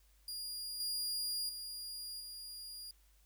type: tone with level steps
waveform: sawtooth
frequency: 4838 Hz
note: D#8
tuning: 49 cents flat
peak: -38 / -33 / -40 / -43 dBFS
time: 0.28-2.91 s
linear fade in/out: 2 ms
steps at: 0.8 / 1.49 / 2.2 s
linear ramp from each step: 2 ms
effects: added 50 Hz sine -65 dBFS peak until 3.25 s + white hiss -72 dBFS RMS until 3.25 s